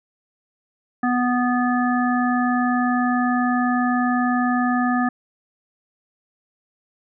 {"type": "harmonic tone", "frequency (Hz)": 246.9, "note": "B3", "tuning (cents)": 0, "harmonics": [1, 3, 5, 7], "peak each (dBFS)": [-19, -24, -26, -27], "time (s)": [1.03, 5.09], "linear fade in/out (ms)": 5, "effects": []}